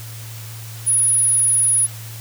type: tone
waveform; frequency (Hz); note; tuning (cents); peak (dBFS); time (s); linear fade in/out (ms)
sine; 10340; E9; -34; -13; 0.86-1.87; 20
effects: added 112 Hz sine -32 dBFS peak until 2.2 s + white hiss -38 dBFS RMS until 2.2 s